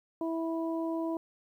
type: harmonic tone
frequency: 327.9 Hz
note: E4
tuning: 9 cents flat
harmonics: 1 / 2 / 3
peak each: -31 / -37 / -41 dBFS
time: 0.21-1.17 s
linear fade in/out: 2 ms
effects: 11-bit